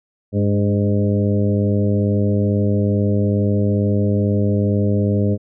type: harmonic tone with a mistuned harmonic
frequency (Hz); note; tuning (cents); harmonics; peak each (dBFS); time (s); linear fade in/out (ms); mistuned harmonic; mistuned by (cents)
102.3; G#2; -26; 1 / 2 / 3 / 4 / 5 / 6; -17 / -19 / -25 / -25 / -26 / -30; 0.32-5.38; 50; 3; -36
effects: none